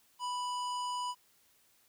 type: harmonic tone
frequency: 987.8 Hz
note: B5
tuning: in tune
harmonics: 1 / 3 / 5 / 7 / 9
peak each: -34 / -44 / -48 / -51 / -53 dBFS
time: 0.19-1.15 s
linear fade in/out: 50 ms
effects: white hiss -68 dBFS RMS until 1.88 s